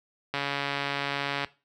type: click train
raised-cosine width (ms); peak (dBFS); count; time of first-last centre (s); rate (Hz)
0.3; -13; 157; 0.34-1.446; 141
effects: noise-tail reverb RT60 0.3 s tail -18 dB re dry + high-pass 60 Hz 12 dB/octave